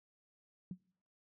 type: tone with exponential decay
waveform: sine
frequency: 182.4 Hz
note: F#3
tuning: 24 cents flat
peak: -37 dBFS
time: 0.71-0.81 s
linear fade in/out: 2 ms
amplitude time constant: 21 ms
effects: noise-tail reverb RT60 0.7 s tail -26 dB re dry